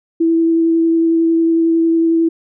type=tone with vibrato; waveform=sine; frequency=329.6 Hz; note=E4; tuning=in tune; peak=-10 dBFS; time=0.2-2.29 s; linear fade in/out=10 ms; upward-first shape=sine; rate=11 Hz; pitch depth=10 cents each way; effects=none